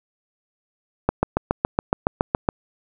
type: click train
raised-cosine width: 1 ms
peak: -3 dBFS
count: 11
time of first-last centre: 1.09-2.489 s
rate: 7.15 Hz
effects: none